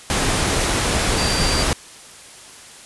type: tone in noise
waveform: sine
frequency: 4699 Hz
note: D8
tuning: in tune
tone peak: -24 dBFS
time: 1.18-1.63 s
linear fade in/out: 0 ms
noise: pink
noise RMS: -19 dBFS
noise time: 0.1-1.73 s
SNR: -8 dB
effects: white hiss -41 dBFS RMS until 2.85 s + resampled to 24000 Hz